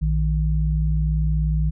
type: tone pair together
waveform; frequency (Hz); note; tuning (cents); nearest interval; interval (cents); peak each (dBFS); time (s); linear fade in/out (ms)
sine; 58.27 / 155.56; A#1 / D#3; 0 / 0; octave + perfect fourth; 1700; -19 / -22; 0.01-1.71; 20
effects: none